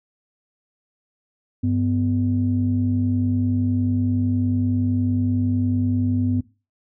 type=tone pair together; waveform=sine; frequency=99.2 / 250 Hz; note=G2 / B3; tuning=+21 / +21 cents; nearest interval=octave + major third; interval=1600 cents; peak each=-20 dBFS; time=1.63-6.41 s; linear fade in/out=10 ms; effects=noise-tail reverb RT60 0.3 s tail -19 dB re dry + tanh soft clip ceiling -10 dBFS